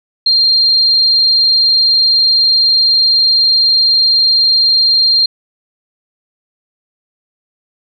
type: tone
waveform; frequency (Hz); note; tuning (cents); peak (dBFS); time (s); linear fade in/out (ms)
sine; 4192; C8; +2; -7; 0.26-5.26; 5
effects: none